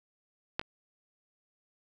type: clicks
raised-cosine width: 0.3 ms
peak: -13 / -28 dBFS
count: 2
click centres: 0.595 / 0.614 s
effects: none